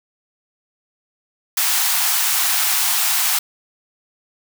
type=high-pass noise; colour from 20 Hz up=white; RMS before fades=-18 dBFS; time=1.57-3.39 s; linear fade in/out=5 ms; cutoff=710 Hz; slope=96 dB/octave; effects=none